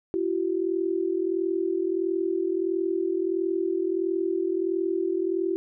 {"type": "tone pair together", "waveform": "sine", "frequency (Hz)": [339.1, 380.6], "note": ["E4", "F#4"], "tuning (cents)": [49, 49], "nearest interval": "major second", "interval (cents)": 200, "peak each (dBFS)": -26, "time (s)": [0.14, 5.56], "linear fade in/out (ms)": 0, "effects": []}